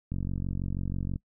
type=click train; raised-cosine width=5 ms; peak=-20 dBFS; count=49; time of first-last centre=0.12-1.159 s; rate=46.2 Hz; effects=noise-tail reverb RT60 0.1 s tail -23 dB re dry